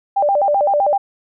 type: tone with vibrato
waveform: sine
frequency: 684 Hz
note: F5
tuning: 36 cents flat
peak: -12 dBFS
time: 0.16-0.98 s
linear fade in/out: 10 ms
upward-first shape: square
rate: 7.8 Hz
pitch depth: 260 cents each way
effects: none